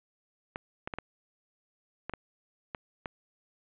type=clicks; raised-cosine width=0.5 ms; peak=-20 dBFS; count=8; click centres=0.559 / 0.875 / 0.938 / 0.986 / 2.096 / 2.137 / 2.748 / 3.058 s; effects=resampled to 8000 Hz + 8-bit